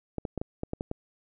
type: clicks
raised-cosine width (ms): 2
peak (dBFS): -18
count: 8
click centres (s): 0.183 / 0.252 / 0.377 / 0.415 / 0.634 / 0.734 / 0.809 / 0.914
effects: none